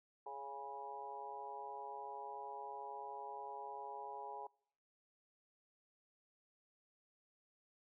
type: harmonic tone with a mistuned harmonic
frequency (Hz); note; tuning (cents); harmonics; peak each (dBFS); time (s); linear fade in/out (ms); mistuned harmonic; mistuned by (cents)
139.5; C#3; +11; 3 / 4 / 5 / 6 / 7; -53 / -56 / -55 / -48 / -51; 0.26-4.47; 5; 6; -22
effects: noise-tail reverb RT60 0.7 s tail -26 dB re dry